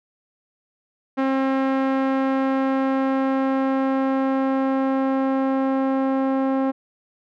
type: tone with low-pass filter sweep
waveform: sawtooth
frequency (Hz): 267.3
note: C4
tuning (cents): +37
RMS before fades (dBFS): -21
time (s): 1.17-6.72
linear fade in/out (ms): 20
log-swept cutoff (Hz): 1700 to 1000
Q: 0.87
effects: none